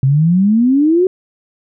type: exponential sweep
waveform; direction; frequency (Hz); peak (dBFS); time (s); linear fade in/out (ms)
sine; up; 129.3 to 380.7; -8; 0.03-1.07; 2
effects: none